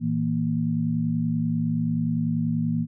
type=tone cluster; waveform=sine; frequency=112.6 / 163.2 / 233.3 Hz; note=A2 / E3 / A#3; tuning=+40 / -17 / +2 cents; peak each=-30 / -25 / -25 dBFS; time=0-2.87 s; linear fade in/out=50 ms; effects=none